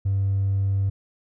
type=tone with hard clipping; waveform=sine; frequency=98 Hz; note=G2; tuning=in tune; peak=-20 dBFS; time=0.05-0.9 s; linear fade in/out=10 ms; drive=1 dB; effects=none